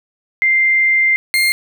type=tone pair in turn; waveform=sine / 35% pulse; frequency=2093 / 2114 Hz; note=C7 / C7; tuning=0 / +17 cents; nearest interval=unison; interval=17 cents; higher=second; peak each=-10 dBFS; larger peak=neither; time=0.42-1.16 / 1.34-1.52 s; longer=first; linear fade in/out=0 ms; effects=none